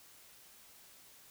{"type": "silence", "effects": ["white hiss -59 dBFS RMS until 1.3 s"]}